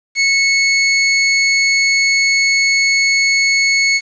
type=tone; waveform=sawtooth; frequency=2200 Hz; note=C#7; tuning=14 cents flat; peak=-7 dBFS; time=0.15-4.01 s; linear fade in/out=50 ms; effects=resampled to 16000 Hz + 7-bit